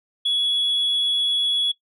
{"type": "tone", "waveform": "sine", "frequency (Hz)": 3373, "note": "G#7", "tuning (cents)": 26, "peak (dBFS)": -16, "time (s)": [0.25, 1.72], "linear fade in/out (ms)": 10, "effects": ["noise-tail reverb RT60 0.1 s tail -20 dB re dry", "tanh soft clip ceiling -16 dBFS"]}